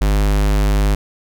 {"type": "tone", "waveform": "square", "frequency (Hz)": 50.7, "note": "G#1", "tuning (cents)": -41, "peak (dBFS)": -13, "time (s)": [0.01, 0.95], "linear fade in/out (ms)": 5, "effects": []}